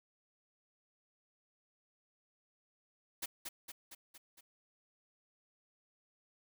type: noise with echo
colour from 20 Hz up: white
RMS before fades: -39 dBFS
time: 3.22-3.26 s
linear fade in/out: 10 ms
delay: 230 ms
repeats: 5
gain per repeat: -4 dB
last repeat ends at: 4.41 s
effects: none